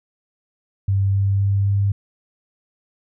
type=tone with pitch steps; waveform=sine; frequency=98 / 98.62 / 99.25 / 99.89 Hz; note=G2 / G2 / G2 / G2; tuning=0 / +11 / +22 / +33 cents; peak=-15 dBFS; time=0.88-1.92 s; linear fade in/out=5 ms; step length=260 ms; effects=none